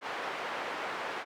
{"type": "band-pass noise", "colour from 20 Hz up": "pink", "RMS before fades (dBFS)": -37, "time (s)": [0.01, 1.25], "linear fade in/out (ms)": 50, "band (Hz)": [570, 2100], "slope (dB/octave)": 12, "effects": []}